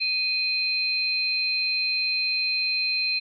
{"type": "tone pair together", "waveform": "sine", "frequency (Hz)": [2489, 4137], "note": ["D#7", "C8"], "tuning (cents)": [0, -20], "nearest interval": "major sixth", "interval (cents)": 880, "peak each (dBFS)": -25, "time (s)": [0, 3.2], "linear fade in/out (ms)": 20, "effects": []}